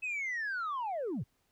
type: linear sweep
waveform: sine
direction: down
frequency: 2596 to 84.7 Hz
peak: -31 dBFS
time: 0.02-1.24 s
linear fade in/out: 20 ms
effects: tanh soft clip ceiling -31 dBFS + pink hiss -75 dBFS RMS until 1.51 s